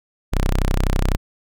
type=tone; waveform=sawtooth; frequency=31.97 Hz; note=C1; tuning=39 cents flat; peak=-12 dBFS; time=0.32-1.17 s; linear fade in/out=20 ms; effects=none